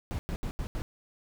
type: noise bursts at uneven times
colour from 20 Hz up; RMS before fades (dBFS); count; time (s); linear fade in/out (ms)
brown; -33; 5; 0.11-0.19 / 0.29-0.36 / 0.43-0.51 / 0.59-0.67 / 0.75-0.82; 0
effects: none